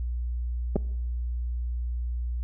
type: clicks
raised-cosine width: 2 ms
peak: -12 dBFS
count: 2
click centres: 0.758 / 0.763 s
effects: noise-tail reverb RT60 1.0 s tail -22 dB re dry + added 60 Hz sine -27 dBFS peak until 2.43 s